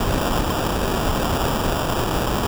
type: noise with sample-and-hold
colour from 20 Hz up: pink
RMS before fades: -21 dBFS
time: 0-2.47 s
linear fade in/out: 5 ms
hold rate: 2100 Hz
effects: none